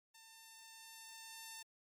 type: tone with level ramp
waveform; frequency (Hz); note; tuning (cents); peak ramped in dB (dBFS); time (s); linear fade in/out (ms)
5% pulse; 898; A5; +35; -47 to -36; 0.14-1.63; 10
effects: MP3 96 kbps